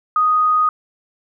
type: tone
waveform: sine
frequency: 1244.5 Hz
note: D#6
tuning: in tune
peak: -12 dBFS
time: 0.16-0.69 s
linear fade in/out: 2 ms
effects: none